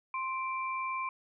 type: tone pair together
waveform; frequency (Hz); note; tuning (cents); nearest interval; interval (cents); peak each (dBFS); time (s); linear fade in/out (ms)
sine; 1046.5 / 2349; C6 / D7; 0 / 0; octave + major second; 1400; -33 / -38; 0.14-1.09; 2
effects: none